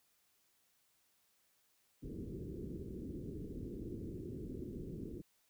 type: low-pass noise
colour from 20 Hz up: white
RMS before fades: -45 dBFS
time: 2.02-5.22 s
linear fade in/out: 20 ms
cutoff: 400 Hz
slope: 48 dB/octave
effects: white hiss -75 dBFS RMS until 5.49 s